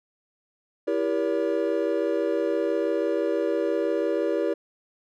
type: chord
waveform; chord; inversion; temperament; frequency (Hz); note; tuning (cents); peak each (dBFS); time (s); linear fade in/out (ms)
triangle; E diminished seventh; none; just; 329.6 / 395.6 / 474.7 / 569.6; E4 / G4 / Bb4 / Db5; 0 / +16 / +31 / +47; -26; 0.87-4.54; 10
effects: none